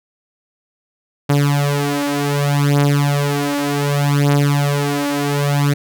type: beating tone pair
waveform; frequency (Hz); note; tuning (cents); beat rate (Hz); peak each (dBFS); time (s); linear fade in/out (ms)
sawtooth; 143 / 143.66; D3 / D3; -46 / -38; 0.66; -13; 1.29-5.74; 10
effects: none